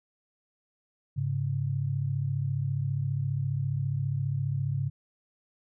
sine tone pair together, 103.83 / 138.6 Hz, G#2 / C#3, 0 / 0 cents, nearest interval perfect fourth, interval 500 cents, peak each -31 / -28 dBFS, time 1.16-4.9 s, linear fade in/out 20 ms, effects none

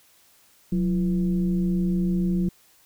sine tone with frequency modulation, 181.8 Hz, F#3, 30 cents flat, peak -20 dBFS, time 0.72-2.49 s, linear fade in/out 5 ms, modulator 155 Hz, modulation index 0.6, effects white hiss -58 dBFS RMS until 2.85 s

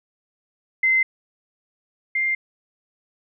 sine tone pair in turn, 2067 / 2103 Hz, C7 / C7, -22 / +8 cents, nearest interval unison, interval 30 cents, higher second, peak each -15 / -19 dBFS, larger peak first, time 0.83-1.03 / 2.15-2.35 s, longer neither, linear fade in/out 5 ms, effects none

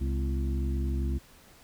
harmonic tone with a mistuned harmonic, 67.7 Hz, C#2, 40 cents flat, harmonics 1 / 2 / 3 / 4 / 5, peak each -27 / -38 / -39 / -39 / -40 dBFS, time 0-1.19 s, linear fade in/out 20 ms, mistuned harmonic 4, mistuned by -110 cents, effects pink hiss -56 dBFS RMS until 1.63 s

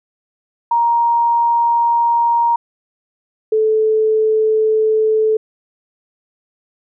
sine tone pair in turn, 938 / 436 Hz, A#5 / A4, +11 / -16 cents, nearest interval octave + minor second, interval 1327 cents, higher first, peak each -11 dBFS, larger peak neither, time 0.71-2.56 / 3.52-5.37 s, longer neither, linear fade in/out 5 ms, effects none

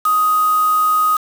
sine tone with quantisation, 1250 Hz, D#6, 8 cents sharp, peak -12 dBFS, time 0.05-1.17 s, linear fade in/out 5 ms, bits 4, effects none

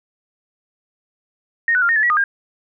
sine tone with pitch steps, 1854 / 1487 / 1395 / 1845 / 1728 / 1927 / 1227 / 1610 Hz, A#6 / F#6 / F6 / A#6 / A6 / B6 / D#6 / G6, -10 / +8 / -2 / -18 / -32 / -43 / -25 / +46 cents, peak -13 dBFS, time 1.68-2.24 s, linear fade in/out 2 ms, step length 70 ms, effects none

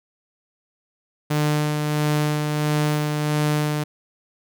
sawtooth tone with tremolo, 150.1 Hz, D3, 38 cents sharp, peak -14 dBFS, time 1.3-3.84 s, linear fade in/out 10 ms, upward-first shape sine, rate 1.5 Hz, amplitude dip 35%, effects none

